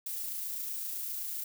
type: noise with amplitude modulation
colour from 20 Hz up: violet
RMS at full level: -36 dBFS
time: 0.06-1.44 s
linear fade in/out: 5 ms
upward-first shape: sine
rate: 27.9 Hz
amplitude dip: 25%
effects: none